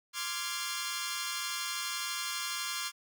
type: chord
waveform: 10% pulse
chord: D half-diminished seventh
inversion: third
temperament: equal with one note detuned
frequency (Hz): 1046.5 / 1174.7 / 1391.3 / 1661.2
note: C6 / D6 / F6 / Ab6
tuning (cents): 0 / 0 / -7 / 0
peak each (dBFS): -31 / -32 / -31 / -31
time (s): 0.13-2.92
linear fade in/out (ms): 50
effects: none